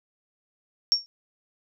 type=tone with exponential decay; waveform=sine; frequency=5510 Hz; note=F8; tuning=24 cents flat; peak=-13 dBFS; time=0.92-1.06 s; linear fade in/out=0 ms; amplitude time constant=30 ms; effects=none